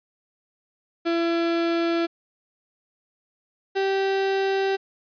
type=tone pair in turn; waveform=35% pulse; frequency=336.5 / 388.6 Hz; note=E4 / G4; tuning=+36 / -15 cents; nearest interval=major second; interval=249 cents; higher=second; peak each=-19 dBFS; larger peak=neither; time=1.05-2.07 / 3.75-4.77 s; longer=neither; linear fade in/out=20 ms; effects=resampled to 11025 Hz